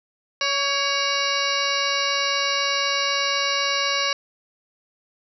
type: harmonic tone with a mistuned harmonic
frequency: 562 Hz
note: C#5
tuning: 24 cents sharp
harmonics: 1 / 2 / 3 / 4 / 5 / 7 / 8 / 9 / 10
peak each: -30 / -27 / -30 / -28 / -28 / -28 / -31 / -31 / -31 dBFS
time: 0.41-4.13 s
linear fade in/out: 2 ms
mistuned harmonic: 3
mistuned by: -37 cents
effects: none